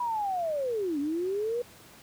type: linear two-way sweep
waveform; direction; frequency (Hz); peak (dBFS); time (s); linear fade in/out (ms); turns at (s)
sine; down then up; 986 to 277.2 to 491.9; -27; 0-1.62; 5; 0.99
effects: pink hiss -52 dBFS RMS until 2.02 s + high-pass 80 Hz 12 dB/octave